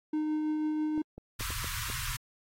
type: tone with tremolo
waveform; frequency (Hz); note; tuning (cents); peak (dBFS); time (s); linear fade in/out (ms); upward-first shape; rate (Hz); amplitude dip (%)
triangle; 307.1; D#4; -23; -25; 0.13-1.02; 5; triangle; 6.1; 25
type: clicks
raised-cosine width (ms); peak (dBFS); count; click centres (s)
2; -30; 6; 0.978 / 1.18 / 1.408 / 1.505 / 1.644 / 1.9
type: band-stop noise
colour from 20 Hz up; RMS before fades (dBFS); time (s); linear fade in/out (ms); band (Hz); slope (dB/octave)
pink; -36; 1.39-2.17; 10; 140 to 980; 96
effects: AAC 48 kbps